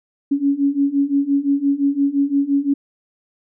sine beating tone pair, 277.2 / 283 Hz, C#4 / C#4, 0 / +36 cents, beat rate 5.8 Hz, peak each -19 / -17 dBFS, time 0.31-2.74 s, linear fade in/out 10 ms, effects none

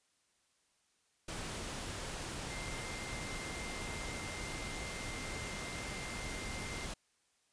sine tone in noise, 2093 Hz, C7, in tune, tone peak -47 dBFS, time 2.5-6.86 s, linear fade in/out 5 ms, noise pink, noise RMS -42 dBFS, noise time 1.28-6.94 s, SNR -8 dB, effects white hiss -75 dBFS RMS until 7.52 s + resampled to 22050 Hz

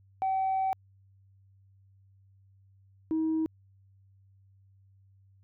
sine tone pair in turn, 765 / 318.5 Hz, G5 / D#4, -42 / +41 cents, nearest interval octave + minor third, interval 1517 cents, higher first, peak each -24 dBFS, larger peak neither, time 0.22-0.73 / 3.11-3.46 s, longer first, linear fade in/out 0 ms, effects tanh soft clip ceiling -23 dBFS + added 97 Hz sine -58 dBFS peak until 5.43 s

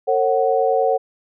sine tone cluster, 454.5 / 544 / 744 Hz, A#4 / C#5 / F#5, -44 / -33 / +9 cents, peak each -19 dBFS, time 0.07-0.98 s, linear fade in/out 20 ms, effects none

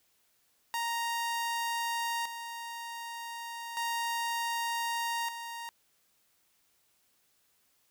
sawtooth tone with tremolo, 932.3 Hz, A#5, in tune, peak -27 dBFS, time 0.74-5.69 s, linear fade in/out 0 ms, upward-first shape square, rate 0.33 Hz, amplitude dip 60%, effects white hiss -71 dBFS RMS until 7.9 s

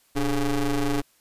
35% pulse ring-modulated tone, 138.7 Hz, C#3, 1 cent sharp, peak -17 dBFS, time 0.15-1.02 s, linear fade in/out 20 ms, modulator 151 Hz, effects white hiss -62 dBFS RMS until 1.2 s + resampled to 32000 Hz

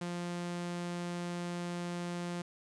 sawtooth tone, 174.61 Hz, F3, in tune, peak -32 dBFS, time 0.01-2.42 s, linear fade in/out 5 ms, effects resampled to 22050 Hz + 11-bit

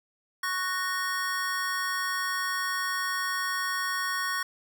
square chord, F# major, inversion second, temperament just, 1110 / 1480 / 1850 Hz, C#6 / F#6 / A#6, +2 / 0 / -14 cents, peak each -33 / -35 / -32 dBFS, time 0.43-4.43 s, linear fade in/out 5 ms, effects none

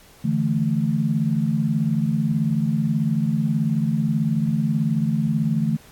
sine chord, D suspended second, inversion none, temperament just, 146.83 / 165.19 / 220.2 Hz, D3 / E3 / A3, 0 / +4 / +2 cents, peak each -23 / -23 / -22 dBFS, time 0.24-5.77 s, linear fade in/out 10 ms, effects pink hiss -50 dBFS RMS until 5.91 s + AAC 64 kbps

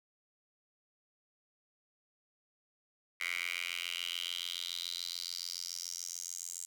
10% pulse tone with high-pass filter sweep, 87 Hz, F2, 6 cents flat, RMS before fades -40 dBFS, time 3.2-6.66 s, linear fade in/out 10 ms, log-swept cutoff 2100 to 7400 Hz, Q 4.9, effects none

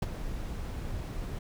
brown noise with ADSR envelope, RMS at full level -25 dBFS, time 0.02-1.39 s, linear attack 6 ms, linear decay 22 ms, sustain -11 dB, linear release 6 ms, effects none

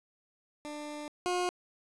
20% pulse tone pair in turn, 297.2 / 358.6 Hz, D4 / F4, +21 / +46 cents, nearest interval minor third, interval 325 cents, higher second, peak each -34 / -24 dBFS, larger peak second, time 0.65-1.08 / 1.26-1.49 s, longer first, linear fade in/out 0 ms, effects resampled to 22050 Hz + 9-bit

